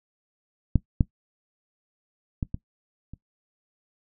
clicks, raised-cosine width 5 ms, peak -6 / -6 / -14 / -17 / -27 dBFS, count 5, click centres 0.757 / 1.008 / 2.428 / 2.544 / 3.136 s, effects noise-tail reverb RT60 0.1 s tail -19 dB re dry

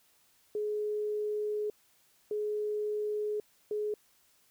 sine tone bursts at uneven times, 421.2 Hz, G#4, 24 cents sharp, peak -30 dBFS, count 3, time 0.55-1.7 / 2.31-3.4 / 3.71-3.94 s, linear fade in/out 2 ms, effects white hiss -67 dBFS RMS until 4.5 s

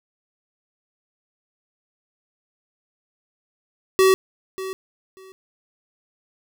square tone with echo, 380 Hz, F#4, 46 cents sharp, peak -13 dBFS, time 3.99-4.14 s, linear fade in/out 0 ms, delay 590 ms, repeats 2, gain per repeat -15 dB, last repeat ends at 5.32 s, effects none

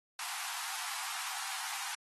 pink high-pass noise, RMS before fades -40 dBFS, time 0.19-1.95 s, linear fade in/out 2 ms, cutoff 740 Hz, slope 96 dB/octave, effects AAC 32 kbps

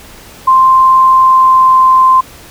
sine tone with pitch glide, 1046.5 to 1040.5 Hz, C6 to C6, 0 to -10 cents, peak -3 dBFS, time 0.47-2.21 s, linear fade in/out 10 ms, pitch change -10 cents, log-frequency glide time 1.07-1.72 s, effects pink hiss -35 dBFS RMS until 2.5 s

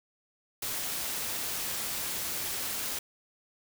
white noise, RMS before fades -34 dBFS, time 0.62-2.99 s, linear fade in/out 5 ms, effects none

